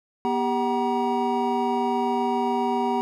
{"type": "tone cluster", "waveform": "triangle", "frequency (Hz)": [242.6, 396.6, 755, 951], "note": ["B3", "G4", "F#5", "A#5"], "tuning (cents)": [-31, 20, 35, 34], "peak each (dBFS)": -25, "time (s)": [0.25, 3.01], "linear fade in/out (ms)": 0, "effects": []}